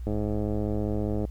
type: click train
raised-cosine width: 2 ms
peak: -17 dBFS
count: 125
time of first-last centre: 0.07-1.251 s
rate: 105 Hz
effects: added 60 Hz sine -33 dBFS peak until 1.3 s + pink hiss -62 dBFS RMS until 1.3 s